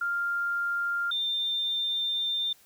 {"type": "tone pair in turn", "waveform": "sine", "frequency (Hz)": [1396.9, 3596], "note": ["F6", "A7"], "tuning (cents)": [0, 37], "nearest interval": "octave + major third", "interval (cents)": 1637, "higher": "second", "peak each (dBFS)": -26, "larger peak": "neither", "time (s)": [[0.01, 1.11], [1.11, 2.53]], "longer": "second", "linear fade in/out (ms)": 5, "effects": ["white hiss -59 dBFS RMS until 2.65 s"]}